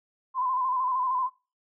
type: tone with vibrato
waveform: sine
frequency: 1024 Hz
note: C6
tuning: 38 cents flat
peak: -24 dBFS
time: 0.34-1.3 s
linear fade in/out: 50 ms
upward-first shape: square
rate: 13 Hz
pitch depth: 45 cents each way
effects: noise-tail reverb RT60 0.3 s tail -24 dB re dry